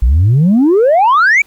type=exponential sweep; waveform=sine; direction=up; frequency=54 to 2371 Hz; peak=-4 dBFS; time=0.02-1.42 s; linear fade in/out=5 ms; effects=tanh soft clip ceiling -4 dBFS + pink hiss -49 dBFS RMS until 1.46 s